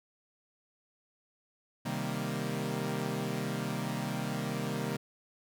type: chord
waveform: sawtooth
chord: C minor seventh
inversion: none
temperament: equal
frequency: 130.81 / 155.56 / 196 / 233.1 Hz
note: C3 / Eb3 / G3 / Bb3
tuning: 0 / 0 / 0 / 0 cents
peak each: -34 dBFS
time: 1.85-4.97 s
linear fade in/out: 10 ms
effects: none